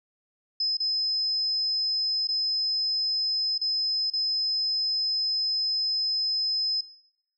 sine tone with dropouts, 5100 Hz, D#8, 42 cents sharp, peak -23 dBFS, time 0.6-6.81 s, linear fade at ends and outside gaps 5 ms, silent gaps 0.771-0.801 / 2.273-2.287 / 3.58-3.613 / 4.102-4.134 s, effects noise-tail reverb RT60 0.9 s tail -22 dB re dry

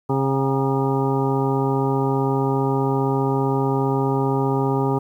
harmonic tone with a mistuned harmonic, 135.2 Hz, C#3, 43 cents flat, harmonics 1 / 2 / 3 / 4 / 5 / 6 / 7 / 9, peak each -22 / -24 / -23 / -33 / -36 / -28 / -28 / -32 dBFS, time 0.09-4.99 s, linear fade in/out 10 ms, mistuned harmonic 5, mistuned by +91 cents, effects 9-bit

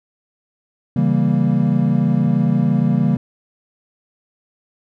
triangle chord, C# diminished seventh, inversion none, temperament equal, 138.59 / 164.81 / 196 / 233.1 Hz, C#3 / E3 / G3 / Bb3, 0 / 0 / 0 / 0 cents, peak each -17 dBFS, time 0.96-3.17 s, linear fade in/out 5 ms, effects none

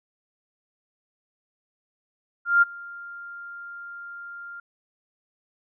sine tone with ADSR envelope, 1396.9 Hz, F6, in tune, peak -12 dBFS, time 2.45-4.6 s, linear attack 170 ms, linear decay 21 ms, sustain -24 dB, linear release 4 ms, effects none

